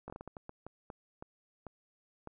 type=slowing click train; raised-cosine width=1 ms; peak=-30 dBFS; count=13; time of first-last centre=0.08-2.274 s; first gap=19 ms; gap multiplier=1.37; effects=none

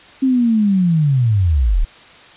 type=linear sweep; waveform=sine; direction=down; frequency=269.3 to 30.87 Hz; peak=-11 dBFS; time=0.22-1.85 s; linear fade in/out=10 ms; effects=white hiss -42 dBFS RMS until 2.36 s + resampled to 8000 Hz

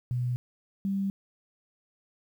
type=tone pair in turn; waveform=sine; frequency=123.47 / 196 Hz; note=B2 / G3; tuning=0 / 0 cents; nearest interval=minor sixth; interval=800 cents; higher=second; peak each=-26 dBFS; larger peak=neither; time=0.11-0.36 / 0.85-1.1 s; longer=neither; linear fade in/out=0 ms; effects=10-bit

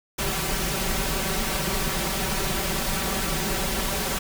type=noise with comb filter; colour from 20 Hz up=pink; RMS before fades=-26 dBFS; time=0.18-4.19 s; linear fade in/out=10 ms; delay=5.2 ms; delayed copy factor=+0.8; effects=none

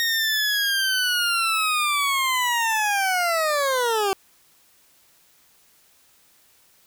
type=linear sweep; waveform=20% pulse; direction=down; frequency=1864.7 to 380 Hz; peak=-15 dBFS; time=0-4.13 s; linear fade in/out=0 ms; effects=white hiss -58 dBFS RMS until 6.86 s

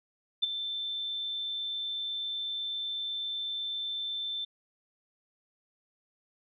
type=tone with ADSR envelope; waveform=sine; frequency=3546 Hz; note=A7; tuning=13 cents sharp; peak=-21 dBFS; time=0.42-4.45 s; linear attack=16 ms; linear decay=17 ms; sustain=-11 dB; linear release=8 ms; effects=none

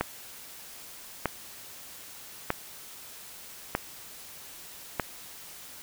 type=click train; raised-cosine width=0.5 ms; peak=-10 dBFS; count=5; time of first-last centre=0.01-4.998 s; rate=0.802 Hz; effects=white hiss -46 dBFS RMS until 5.82 s

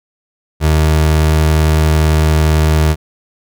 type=tone; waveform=30% pulse; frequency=77.78 Hz; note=D#2; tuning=in tune; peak=-6 dBFS; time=0.6-2.96 s; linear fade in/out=50 ms; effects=none

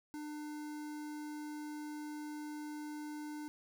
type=tone with notch filter; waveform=square; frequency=300 Hz; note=D4; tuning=37 cents sharp; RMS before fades=-44 dBFS; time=0.14-3.48 s; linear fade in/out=0 ms; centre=3000 Hz; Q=1.3; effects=none

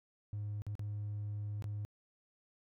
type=tone with dropouts; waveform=triangle; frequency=103.83 Hz; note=G#2; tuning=in tune; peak=-34 dBFS; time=0.33-1.85 s; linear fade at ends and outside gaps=0 ms; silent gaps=0.62-0.666 / 0.753-0.794 / 1.623-1.642 s; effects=tanh soft clip ceiling -33 dBFS

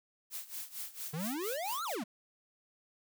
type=noise with tremolo; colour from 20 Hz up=blue; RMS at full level=-40 dBFS; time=0.3-1.97 s; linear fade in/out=50 ms; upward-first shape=sine; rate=4.4 Hz; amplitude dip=85%
type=exponential two-way sweep; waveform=square; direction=up then down; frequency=144.6 to 1408 to 189.9 Hz; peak=-36 dBFS; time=1.13-2.04 s; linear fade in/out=10 ms; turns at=1.84 s
effects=none

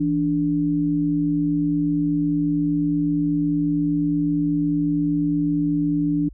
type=tone pair together; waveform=sine; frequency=164.16 / 292.5 Hz; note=E3 / D4; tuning=-7 / -7 cents; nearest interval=minor seventh; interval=1000 cents; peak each=-24 / -19 dBFS; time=0-6.29 s; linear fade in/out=10 ms; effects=added 50 Hz sine -39 dBFS peak until 6.33 s

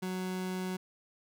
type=tone; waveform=30% pulse; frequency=185 Hz; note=F#3; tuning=in tune; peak=-31 dBFS; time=0.02-0.77 s; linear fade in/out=10 ms; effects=none

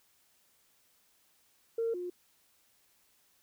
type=tone pair in turn; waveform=sine; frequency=457.9 / 356.4 Hz; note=A#4 / F4; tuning=-31 / +35 cents; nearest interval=major third; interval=434 cents; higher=first; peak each=-28 / -35 dBFS; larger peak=first; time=1.78-1.94 / 1.94-2.1 s; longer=neither; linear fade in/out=5 ms; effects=tanh soft clip ceiling -24 dBFS + white hiss -69 dBFS RMS until 3.42 s

